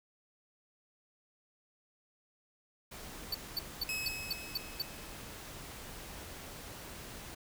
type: noise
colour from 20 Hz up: pink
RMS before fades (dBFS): -47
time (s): 2.91-7.35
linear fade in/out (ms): 10
type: tone bursts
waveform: square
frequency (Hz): 4508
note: C#8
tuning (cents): +28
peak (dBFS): -32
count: 7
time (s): 3.32-4.822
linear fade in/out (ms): 5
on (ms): 26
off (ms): 220
type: tone with exponential decay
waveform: sawtooth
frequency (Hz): 2569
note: E7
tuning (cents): -45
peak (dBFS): -30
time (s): 3.89-5.64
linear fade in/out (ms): 1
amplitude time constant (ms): 380
effects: none